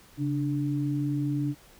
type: tone pair together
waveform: sine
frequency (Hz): 138.61 / 293.7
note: C#3 / D4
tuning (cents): 0 / 0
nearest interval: octave + minor second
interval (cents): 1300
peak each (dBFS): -28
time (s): 0.17-1.55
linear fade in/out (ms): 50
effects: pink hiss -55 dBFS RMS until 1.79 s